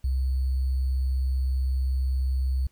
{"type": "tone with sample-and-hold", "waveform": "sine", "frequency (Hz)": 65.41, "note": "C2", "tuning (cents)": 0, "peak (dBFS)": -22, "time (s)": [0.04, 2.67], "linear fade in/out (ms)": 5, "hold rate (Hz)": 4410, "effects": ["pink hiss -67 dBFS RMS until 2.71 s"]}